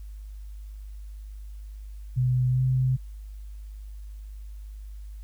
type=tone with pitch glide; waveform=sine; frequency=126.5 to 129.31 Hz; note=B2 to C3; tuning=+42 to -20 cents; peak=-20 dBFS; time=2.16-2.97 s; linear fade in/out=20 ms; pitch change=+38 cents; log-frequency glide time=2.5-2.61 s; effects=added 51 Hz sine -37 dBFS peak until 5.23 s + white hiss -64 dBFS RMS until 5.23 s